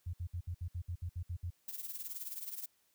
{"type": "tone bursts", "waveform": "sine", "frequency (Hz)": 87.3, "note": "F2", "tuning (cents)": 0, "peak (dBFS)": -36, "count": 11, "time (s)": [0.06, 1.505], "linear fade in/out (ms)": 10, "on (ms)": 75, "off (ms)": 62}
{"type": "noise with tremolo", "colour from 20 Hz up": "violet", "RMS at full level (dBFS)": -40, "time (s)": [1.68, 2.66], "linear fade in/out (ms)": 2, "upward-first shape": "triangle", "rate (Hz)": 19, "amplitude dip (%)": 80}
{"effects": ["white hiss -74 dBFS RMS until 2.94 s"]}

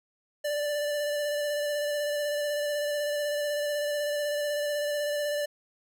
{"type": "tone with vibrato", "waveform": "square", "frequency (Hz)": 587.3, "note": "D5", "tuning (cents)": 0, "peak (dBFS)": -28, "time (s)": [0.44, 5.46], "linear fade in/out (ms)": 10, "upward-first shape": "square", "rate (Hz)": 16, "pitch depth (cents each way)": 14, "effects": []}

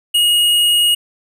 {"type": "tone", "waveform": "square", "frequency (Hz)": 2878, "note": "F#7", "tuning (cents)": -49, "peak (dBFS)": -11, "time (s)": [0.14, 0.95], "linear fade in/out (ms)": 10, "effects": []}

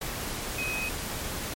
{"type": "tone in noise", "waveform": "sine", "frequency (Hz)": 2523, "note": "D#7", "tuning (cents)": 23, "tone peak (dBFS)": -30, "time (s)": [0.58, 0.89], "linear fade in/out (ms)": 5, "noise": "pink", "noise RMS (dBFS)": -34, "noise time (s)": [0.01, 1.54], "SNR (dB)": 1, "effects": ["MP3 64 kbps"]}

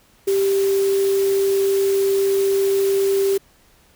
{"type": "tone in noise", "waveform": "sine", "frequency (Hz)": 392, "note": "G4", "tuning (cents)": 0, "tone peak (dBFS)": -15, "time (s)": [0.27, 3.38], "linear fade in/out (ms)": 10, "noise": "white", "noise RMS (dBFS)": -32, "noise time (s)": [0.27, 3.38], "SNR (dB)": 14, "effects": ["pink hiss -55 dBFS RMS until 3.95 s"]}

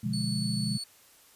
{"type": "chord", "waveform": "sine", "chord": "B diminished seventh", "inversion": "none", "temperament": "equal", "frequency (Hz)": [123.47, 146.83, 174.61, 207.7], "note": ["B2", "D3", "F3", "Ab3"], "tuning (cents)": [0, 0, 0, 0], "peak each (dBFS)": [-33, -36, -35, -31], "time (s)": [0.03, 0.78], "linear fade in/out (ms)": 10}
{"type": "tone", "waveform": "35% pulse", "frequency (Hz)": 4435, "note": "C#8", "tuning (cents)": 0, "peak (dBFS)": -33, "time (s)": [0.13, 0.84], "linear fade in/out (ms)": 5}
{"effects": ["white hiss -58 dBFS RMS until 1.35 s", "resampled to 32000 Hz"]}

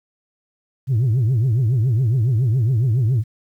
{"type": "tone with vibrato", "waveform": "sine", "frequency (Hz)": 119.8, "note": "A#2", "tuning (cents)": 48, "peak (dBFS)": -12, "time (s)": [0.87, 3.24], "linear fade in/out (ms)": 50, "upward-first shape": "triangle", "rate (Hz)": 7.2, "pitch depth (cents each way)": 270, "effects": ["tanh soft clip ceiling -13 dBFS", "9-bit"]}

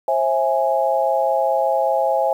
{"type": "chord", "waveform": "sine", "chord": "C augmented", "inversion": "none", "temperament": "equal with one note detuned", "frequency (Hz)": [534.2, 659.3, 830.6], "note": ["C5", "E5", "G#5"], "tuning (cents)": [36, 0, 0], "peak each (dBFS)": -20, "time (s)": [0.08, 2.33], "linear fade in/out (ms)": 2, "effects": ["8-bit"]}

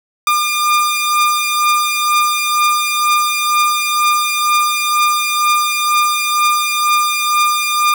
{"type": "beating tone pair", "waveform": "sawtooth", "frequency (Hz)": [1204, 1206.1], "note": ["D6", "D6"], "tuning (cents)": [43, 46], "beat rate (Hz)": 2.1, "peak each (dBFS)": [-10, -14], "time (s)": [0.27, 7.94], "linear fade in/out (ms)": 2, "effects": []}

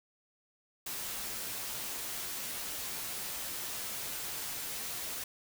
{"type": "noise with comb filter", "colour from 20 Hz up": "white", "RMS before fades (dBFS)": -39, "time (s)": [0.86, 5.24], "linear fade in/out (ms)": 5, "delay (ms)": 12, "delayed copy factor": -0.5, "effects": []}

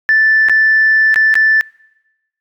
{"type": "tone with dropouts", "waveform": "sine", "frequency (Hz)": 1760, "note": "A6", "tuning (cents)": 0, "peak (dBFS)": -6, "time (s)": [0.09, 1.61], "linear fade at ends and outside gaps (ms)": 0, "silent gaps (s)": [[0.486, 0.496], [1.143, 1.159], [1.341, 1.354]], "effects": ["noise-tail reverb RT60 1.0 s tail -25 dB re dry", "tanh soft clip ceiling -3 dBFS"]}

